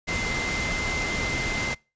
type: tone in noise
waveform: sine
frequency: 2075 Hz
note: C7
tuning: 15 cents flat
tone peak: -29 dBFS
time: 0.07-1.75 s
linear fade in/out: 20 ms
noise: pink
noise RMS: -29 dBFS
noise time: 0.07-1.75 s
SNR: -3 dB
effects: noise-tail reverb RT60 0.3 s tail -25 dB re dry + resampled to 16000 Hz